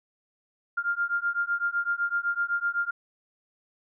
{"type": "beating tone pair", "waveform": "sine", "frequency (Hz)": [1396.9, 1404.8], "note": ["F6", "F6"], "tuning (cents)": [0, 10], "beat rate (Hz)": 7.9, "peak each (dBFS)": [-28, -28], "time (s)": [0.77, 2.91], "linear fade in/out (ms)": 10, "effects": []}